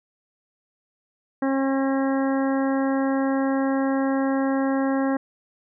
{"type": "harmonic tone", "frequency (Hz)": 270, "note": "C#4", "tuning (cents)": -45, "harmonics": [1, 2, 3, 4, 5, 6, 7], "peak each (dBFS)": [-21, -27, -31, -34, -39, -36, -39], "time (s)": [1.42, 5.17], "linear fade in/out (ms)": 5, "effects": []}